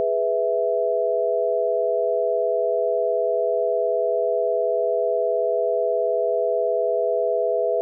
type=chord; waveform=sine; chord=E major; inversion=first; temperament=equal; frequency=415.3 / 493.9 / 659.3 Hz; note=G#4 / B4 / E5; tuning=0 / 0 / 0 cents; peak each=-25 / -23 / -22 dBFS; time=0-7.81 s; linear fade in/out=0 ms; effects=none